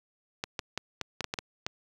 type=clicks; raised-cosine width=0.2 ms; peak=-14 dBFS; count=9; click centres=0.439 / 0.592 / 0.776 / 1.013 / 1.207 / 1.243 / 1.339 / 1.388 / 1.665 s; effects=high-pass 60 Hz 12 dB/octave + 9-bit